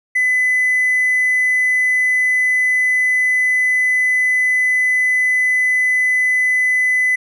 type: tone with hard clipping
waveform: triangle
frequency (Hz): 2008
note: B6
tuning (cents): +28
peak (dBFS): -13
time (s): 0.15-7.16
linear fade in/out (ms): 10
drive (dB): 4
effects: none